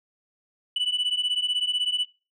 sine beating tone pair, 2960 / 2976 Hz, F#7 / F#7, 0 / +9 cents, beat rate 16 Hz, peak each -24 / -24 dBFS, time 0.76-2.05 s, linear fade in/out 5 ms, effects noise-tail reverb RT60 0.3 s tail -23 dB re dry + tanh soft clip ceiling -20 dBFS

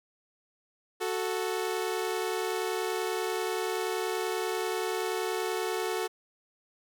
sawtooth tone pair together, 369.6 / 440 Hz, F#4 / A4, -2 / 0 cents, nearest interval minor third, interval 302 cents, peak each -28 dBFS, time 1-6.08 s, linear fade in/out 20 ms, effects none

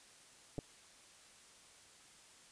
clicks, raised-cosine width 2 ms, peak -28 / -28 dBFS, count 2, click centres 0.582 / 0.589 s, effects white hiss -61 dBFS RMS until 2.51 s + resampled to 22050 Hz

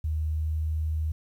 sine tone with pitch glide, 77.78 to 78.23 Hz, D#2 to D#2, 0 to +10 cents, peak -25 dBFS, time 0.04-1.12 s, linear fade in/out 5 ms, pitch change +10 cents, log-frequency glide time 0.31-0.53 s, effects 10-bit

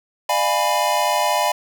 square chord, D diminished seventh, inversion none, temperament equal with one note detuned, 602.1 / 698.5 / 830.6 / 987.8 Hz, D5 / F5 / Ab5 / Cb6, +43 / 0 / 0 / 0 cents, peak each -24 / -24 / -23 / -22 dBFS, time 0.29-1.52 s, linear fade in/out 5 ms, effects none

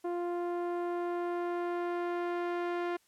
sawtooth tone with low-pass filter sweep, 349.2 Hz, F4, in tune, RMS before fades -34 dBFS, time 0.04-2.97 s, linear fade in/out 10 ms, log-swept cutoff 870 to 2100 Hz, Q 0.82, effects white hiss -69 dBFS RMS until 3.07 s + low-pass 12000 Hz 12 dB/octave

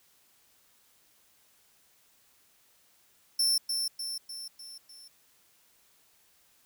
sawtooth tone with echo, 5370 Hz, E8, 31 cents sharp, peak -21 dBFS, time 3.39-3.58 s, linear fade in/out 5 ms, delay 300 ms, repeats 5, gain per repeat -5 dB, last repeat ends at 5.08 s, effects white hiss -65 dBFS RMS until 6.65 s

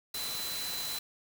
sine tone in noise, 4028 Hz, B7, 33 cents sharp, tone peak -37 dBFS, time 0.14-0.99 s, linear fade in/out 5 ms, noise white, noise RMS -38 dBFS, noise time 0.14-0.99 s, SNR -2 dB, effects none

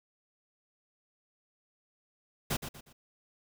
pink noise with echo, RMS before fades -31 dBFS, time 2.5-2.57 s, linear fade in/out 10 ms, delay 120 ms, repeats 3, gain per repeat -9 dB, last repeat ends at 2.93 s, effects none

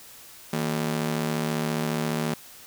sawtooth ring-modulated tone, 195.8 Hz, G3, 2 cents flat, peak -18 dBFS, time 0.53-2.34 s, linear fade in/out 0 ms, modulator 37.3 Hz, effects white hiss -47 dBFS RMS until 2.66 s

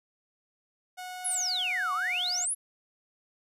sawtooth tone with pitch glide, 732 to 721.1 Hz, F#5 to F#5, -19 to -45 cents, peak -34 dBFS, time 0.97-2.46 s, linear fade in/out 20 ms, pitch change -26 cents, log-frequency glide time 2.06-2.14 s
sine exponential two-way sweep, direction down then up, 11430 to 1098 to 11430 Hz, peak -27 dBFS, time 1.24-2.55 s, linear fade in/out 20 ms, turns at 1.93 s
violet noise with exponential decay, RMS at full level -37 dBFS, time 1.31-1.65 s, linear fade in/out 2 ms, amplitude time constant 72 ms
effects resampled to 32000 Hz

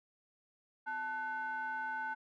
triangle ring-modulated tone, 311.4 Hz, D#4, 2 cents sharp, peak -31 dBFS, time 0.86-2.15 s, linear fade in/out 20 ms, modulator 1190 Hz, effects none

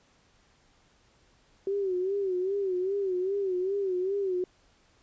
sine tone with vibrato, 381.3 Hz, G4, 48 cents flat, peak -26 dBFS, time 1.67-4.44 s, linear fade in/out 2 ms, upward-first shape sine, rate 2.5 Hz, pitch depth 100 cents each way, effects pink hiss -64 dBFS RMS until 5.02 s + resampled to 16000 Hz

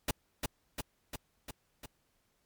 pink noise with echo, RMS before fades -30 dBFS, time 0.08-0.11 s, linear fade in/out 5 ms, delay 350 ms, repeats 5, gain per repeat -3 dB, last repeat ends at 1.86 s, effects pink hiss -75 dBFS RMS until 2.45 s + MP3 96 kbps

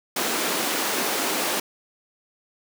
pink high-pass noise, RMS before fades -25 dBFS, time 0.16-1.6 s, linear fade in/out 5 ms, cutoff 250 Hz, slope 24 dB/octave, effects none

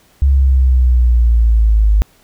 sine exponential sweep, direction down, 69.3 to 51.3 Hz, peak -7 dBFS, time 0.22-2.02 s, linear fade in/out 0 ms, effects pink hiss -51 dBFS RMS until 2.23 s

